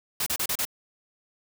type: noise bursts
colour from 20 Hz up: white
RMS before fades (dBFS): -27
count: 5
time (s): 0.2-0.652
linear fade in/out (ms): 5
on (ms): 64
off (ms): 33
effects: none